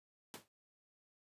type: noise with exponential decay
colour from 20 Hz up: pink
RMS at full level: -44 dBFS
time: 0.34-0.48 s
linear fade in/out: 0 ms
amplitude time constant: 30 ms
effects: high-pass 150 Hz 12 dB/octave + resampled to 32000 Hz